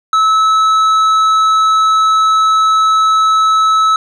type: tone with tanh clipping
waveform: triangle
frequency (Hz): 1300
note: E6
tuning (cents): -24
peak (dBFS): -9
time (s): 0.13-3.96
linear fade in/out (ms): 2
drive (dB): 12
effects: none